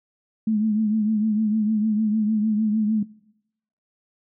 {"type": "tone with vibrato", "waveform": "sine", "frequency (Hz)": 214.8, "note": "A3", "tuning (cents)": -41, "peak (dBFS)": -18, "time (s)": [0.47, 3.03], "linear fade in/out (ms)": 5, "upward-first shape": "triangle", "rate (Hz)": 6.6, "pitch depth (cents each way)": 64, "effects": ["noise-tail reverb RT60 0.8 s tail -21 dB re dry"]}